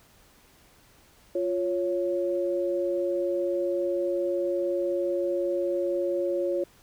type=tone pair together; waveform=sine; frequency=350.3 / 554.4 Hz; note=F4 / C#5; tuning=+5 / 0 cents; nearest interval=minor sixth; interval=795 cents; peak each=-27 dBFS; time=1.35-6.64 s; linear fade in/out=5 ms; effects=pink hiss -58 dBFS RMS until 6.82 s